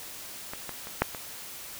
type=clicks; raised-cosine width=0.5 ms; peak=-21 / -21 / -25 / -6 / -22 dBFS; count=5; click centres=0.535 / 0.693 / 0.871 / 1.02 / 1.148 s; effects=white hiss -42 dBFS RMS until 1.79 s